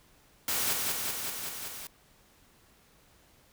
white noise with echo, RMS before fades -30 dBFS, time 0.48-0.73 s, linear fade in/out 2 ms, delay 190 ms, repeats 6, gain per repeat -2 dB, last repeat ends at 1.87 s, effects pink hiss -62 dBFS RMS until 3.52 s

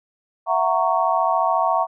sine chord, F# dominant seventh, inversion third, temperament just, 666 / 740 / 925 / 1110 Hz, E5 / F#5 / A#5 / C#6, +18 / 0 / -14 / +2 cents, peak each -22 dBFS, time 0.46-1.87 s, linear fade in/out 50 ms, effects none

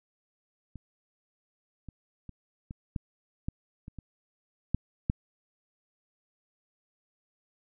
clicks, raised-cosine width 5 ms, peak -30 / -30 / -30 / -27 / -19 / -19 / -30 / -29 / -13 / -13 dBFS, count 10, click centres 0.757 / 1.887 / 2.293 / 2.709 / 2.962 / 3.485 / 3.881 / 3.987 / 4.746 / 5.099 s, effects none

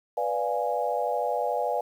sine chord, B diminished seventh, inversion none, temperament equal, 493.9 / 587.3 / 698.5 / 830.6 Hz, B4 / D5 / F5 / Ab5, 0 / 0 / 0 / 0 cents, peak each -30 dBFS, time 0.17-1.81 s, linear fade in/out 5 ms, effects 9-bit

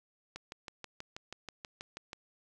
click train, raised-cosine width 0.2 ms, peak -25 dBFS, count 12, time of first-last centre 0.36-2.131 s, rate 6.21 Hz, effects none

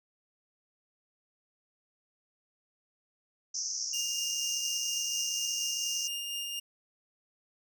white band-pass noise, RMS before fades -35 dBFS, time 3.54-6.08 s, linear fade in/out 10 ms, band 5300 to 6300 Hz, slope 96 dB/octave
sawtooth tone with tremolo, 2818 Hz, F7, 15 cents sharp, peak -30 dBFS, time 3.93-6.6 s, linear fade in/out 10 ms, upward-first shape sine, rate 4.2 Hz, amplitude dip 25%
effects none

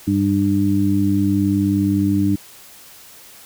harmonic tone, 99.4 Hz, G2, 25 cents sharp, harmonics 1 / 2 / 3, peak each -21 / -19 / -17 dBFS, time 0.07-2.36 s, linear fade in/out 10 ms, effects white hiss -43 dBFS RMS until 3.45 s

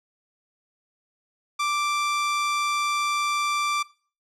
sawtooth tone, 1174.7 Hz, D6, in tune, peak -19 dBFS, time 1.59-3.83 s, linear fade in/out 10 ms, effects noise-tail reverb RT60 0.4 s tail -20 dB re dry + low-pass 8000 Hz 12 dB/octave

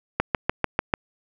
click train, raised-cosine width 0.5 ms, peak -4 dBFS, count 6, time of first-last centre 0.2-0.939 s, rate 6.77 Hz, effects none

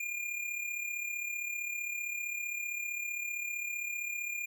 square tone with amplitude modulation, 2412 Hz, D7, 46 cents sharp, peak -33 dBFS, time 0-4.46 s, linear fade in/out 5 ms, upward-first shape sine, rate 35.4 Hz, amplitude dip 55%, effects none

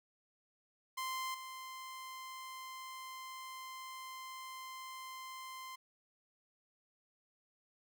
sawtooth tone with level steps, 1042 Hz, C6, 7 cents flat, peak -34 / -42 dBFS, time 0.97-5.76 s, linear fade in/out 10 ms, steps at 1.34 s, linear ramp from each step 5 ms, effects none

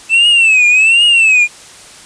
triangle tone with vibrato, 2637 Hz, E7, in tune, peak -4 dBFS, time 0.09-1.48 s, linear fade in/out 50 ms, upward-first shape triangle, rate 1.3 Hz, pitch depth 160 cents each way, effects white hiss -36 dBFS RMS until 2.05 s + resampled to 22050 Hz

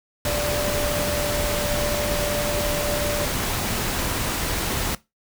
sine tone in noise, 587.3 Hz, D5, in tune, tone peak -25 dBFS, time 0.26-3.25 s, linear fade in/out 2 ms, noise pink, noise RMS -25 dBFS, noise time 0.25-4.95 s, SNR -3 dB, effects noise-tail reverb RT60 0.2 s tail -18 dB re dry

